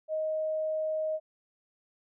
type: tone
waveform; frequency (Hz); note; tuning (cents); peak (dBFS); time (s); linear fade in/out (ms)
sine; 626; D#5; +10; -28; 0.08-1.2; 50
effects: none